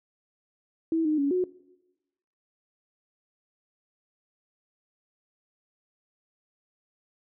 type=tone with pitch steps; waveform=sine; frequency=325.6 / 306.8 / 281.3 / 365.1 Hz; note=E4 / D#4 / C#4 / F#4; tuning=-21 / -24 / +26 / -23 cents; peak=-22 dBFS; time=0.92-1.44 s; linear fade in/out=2 ms; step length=130 ms; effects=noise-tail reverb RT60 1.0 s tail -21 dB re dry